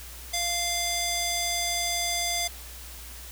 square tone with band-pass filter, 694 Hz, F5, 11 cents flat, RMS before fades -28 dBFS, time 0.33-2.48 s, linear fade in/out 10 ms, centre 6400 Hz, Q 0.88, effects added 60 Hz sine -43 dBFS peak until 3.31 s + white hiss -44 dBFS RMS until 3.31 s

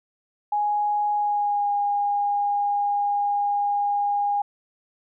sine tone with pitch glide, 830.6 to 815.4 Hz, G#5 to G#5, 0 to -32 cents, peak -20 dBFS, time 0.52-4.42 s, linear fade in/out 5 ms, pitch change -32 cents, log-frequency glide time 1.14-1.71 s, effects none

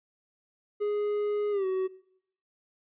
triangle tone with pitch glide, 415.3 to 376.5 Hz, G#4 to F#4, 0 to +30 cents, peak -24 dBFS, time 0.8-1.88 s, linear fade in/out 20 ms, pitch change -170 cents, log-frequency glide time 1.51-1.66 s, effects noise-tail reverb RT60 0.7 s tail -19 dB re dry + resampled to 8000 Hz

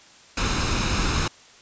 pink noise with comb filter, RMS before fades -23 dBFS, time 0.37-1.28 s, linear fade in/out 5 ms, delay 0.77 ms, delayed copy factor +0.5, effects white hiss -50 dBFS RMS until 1.61 s + resampled to 16000 Hz

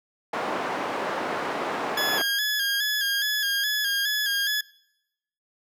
white band-pass noise, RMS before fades -29 dBFS, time 0.33-2.22 s, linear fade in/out 5 ms, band 290 to 1100 Hz, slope 12 dB/octave
20% pulse tone with vibrato, 1661.2 Hz, G#6, in tune, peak -18 dBFS, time 1.97-4.61 s, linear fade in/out 5 ms, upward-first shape square, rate 2.4 Hz, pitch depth 43 cents each way
effects noise-tail reverb RT60 0.9 s tail -24 dB re dry

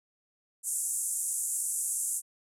pink band-pass noise, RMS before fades -32 dBFS, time 0.63-2.22 s, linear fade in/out 50 ms, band 7400 to 11000 Hz, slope 48 dB/octave, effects none

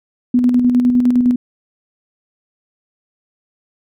sine tone with tremolo, 246.7 Hz, B3, 2 cents flat, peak -8 dBFS, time 0.34-1.36 s, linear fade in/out 5 ms, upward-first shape square, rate 9.8 Hz, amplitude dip 40%, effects none

